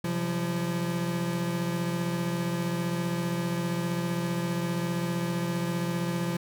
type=tone cluster; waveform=square; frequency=131.9 / 172.9 / 188.1 / 340 Hz; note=C3 / F3 / F#3 / F4; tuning=+14 / -17 / +29 / -46 cents; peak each=-36 / -30 / -38 / -36 dBFS; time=0.04-6.37 s; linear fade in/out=5 ms; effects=none